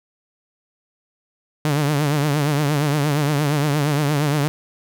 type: tone with vibrato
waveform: sawtooth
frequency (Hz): 146.6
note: D3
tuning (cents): -3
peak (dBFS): -13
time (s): 1.65-4.48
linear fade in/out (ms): 0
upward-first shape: triangle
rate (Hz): 8.6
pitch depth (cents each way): 110
effects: none